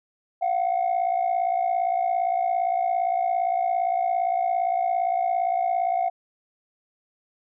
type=tone pair together; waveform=sine; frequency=692.5 / 750 Hz; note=F5 / F#5; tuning=-15 / +23 cents; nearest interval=minor second; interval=138 cents; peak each=-22 dBFS; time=0.41-6.1 s; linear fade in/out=20 ms; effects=tanh soft clip ceiling -17 dBFS